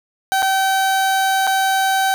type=tone with dropouts; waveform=30% pulse; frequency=770 Hz; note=G5; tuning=31 cents flat; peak=-12 dBFS; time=0.32-2.14 s; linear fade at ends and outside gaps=0 ms; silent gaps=0.422-0.427 / 1.469-1.474 s; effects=none

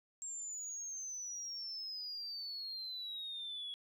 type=exponential sweep; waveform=sine; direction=down; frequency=7500 to 3342 Hz; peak=-40 dBFS; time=0.22-3.74 s; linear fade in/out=0 ms; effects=tanh soft clip ceiling -37 dBFS

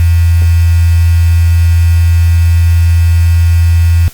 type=tone with quantisation; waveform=sine; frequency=84.3 Hz; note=E2; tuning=39 cents sharp; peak=-4 dBFS; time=0-4.08 s; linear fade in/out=0 ms; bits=4; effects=white hiss -36 dBFS RMS until 4.13 s + Opus 24 kbps

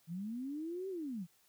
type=linear two-way sweep; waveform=sine; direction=up then down; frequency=157.6 to 391.5 to 157.6 Hz; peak=-38 dBFS; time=0.07-1.27 s; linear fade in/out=50 ms; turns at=0.89 s; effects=white hiss -70 dBFS RMS until 1.48 s

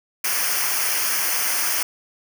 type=noise with comb filter; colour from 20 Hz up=white; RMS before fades=-22 dBFS; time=0.24-1.83 s; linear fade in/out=5 ms; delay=0.26 ms; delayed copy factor=-0.8; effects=none

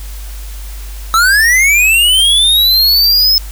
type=linear sweep; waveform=square; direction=up; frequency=1287 to 5220 Hz; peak=-7 dBFS; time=1.14-3.38 s; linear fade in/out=0 ms; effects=added 50 Hz sine -23 dBFS peak until 3.51 s + white hiss -35 dBFS RMS until 3.51 s

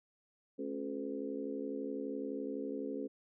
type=harmonic tone with a mistuned harmonic; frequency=71.9 Hz; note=D2; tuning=36 cents flat; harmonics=3 / 4 / 5 / 6 / 7; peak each=-47 / -40 / -47 / -42 / -45 dBFS; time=0.58-3.08 s; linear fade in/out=20 ms; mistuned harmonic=4; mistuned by=-78 cents; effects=none

